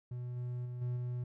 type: tone with level steps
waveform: triangle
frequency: 123.1 Hz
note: B2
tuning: 5 cents flat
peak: -36 / -34 / -37 / -31 / -33 dBFS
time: 0.11-1.24 s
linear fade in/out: 5 ms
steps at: 0.36 / 0.65 / 0.81 / 0.96 s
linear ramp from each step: 10 ms
effects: none